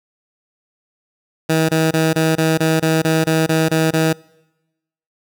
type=tone bursts; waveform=15% pulse; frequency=160 Hz; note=D#3; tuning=49 cents sharp; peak=-7 dBFS; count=12; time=1.49-4.132 s; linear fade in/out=10 ms; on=200 ms; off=22 ms; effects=noise-tail reverb RT60 1.0 s tail -25 dB re dry